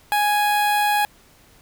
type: tone with notch filter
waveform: sawtooth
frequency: 830.6 Hz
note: G#5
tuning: in tune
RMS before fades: -19 dBFS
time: 0.12-1.05 s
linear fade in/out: 0 ms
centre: 6000 Hz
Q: 1.2
effects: pink hiss -53 dBFS RMS until 1.61 s